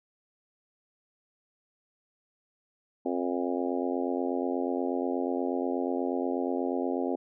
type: harmonic tone with a mistuned harmonic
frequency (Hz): 88.3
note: F2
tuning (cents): +20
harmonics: 3 / 4 / 5 / 6 / 7 / 8 / 9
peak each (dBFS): -31 / -33 / -35 / -37 / -38 / -39 / -40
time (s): 3.05-7.16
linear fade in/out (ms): 10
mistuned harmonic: 9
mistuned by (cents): +33
effects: none